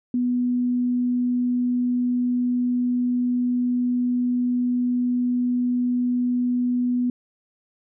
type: tone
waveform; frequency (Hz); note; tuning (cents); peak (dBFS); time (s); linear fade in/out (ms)
sine; 246.4; B3; -4; -19; 0.14-7.1; 2
effects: none